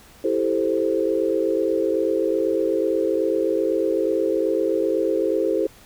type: chord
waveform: sine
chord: A minor seventh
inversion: second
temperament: equal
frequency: 329.6 / 392 / 440 / 523.3 Hz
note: E4 / G4 / A4 / C5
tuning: 0 / 0 / 0 / 0 cents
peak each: -24 dBFS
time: 0.24-5.67 s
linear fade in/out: 5 ms
effects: pink hiss -49 dBFS RMS until 5.85 s